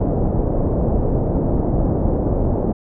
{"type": "low-pass noise", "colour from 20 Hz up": "pink", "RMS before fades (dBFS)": -18, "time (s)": [0, 2.73], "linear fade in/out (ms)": 10, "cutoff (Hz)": 660, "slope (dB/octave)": 24, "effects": []}